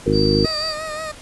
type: harmonic tone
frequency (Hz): 51.7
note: G#1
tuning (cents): -7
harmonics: 1 / 2 / 3 / 4 / 5 / 6 / 7 / 9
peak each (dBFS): -25 / -24 / -22 / -25 / -22 / -23 / -21 / -20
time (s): 0.06-0.46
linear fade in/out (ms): 5
type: tone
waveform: sine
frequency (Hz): 4647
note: D8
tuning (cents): -19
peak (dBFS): -22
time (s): 0.12-0.75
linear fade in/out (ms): 50
type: tone with vibrato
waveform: 20% pulse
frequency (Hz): 622.3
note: D#5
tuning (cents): 0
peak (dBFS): -21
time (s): 0.44-1.12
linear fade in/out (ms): 10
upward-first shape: sine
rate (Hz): 5.6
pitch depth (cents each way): 44
effects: pink hiss -40 dBFS RMS until 1.21 s + resampled to 24000 Hz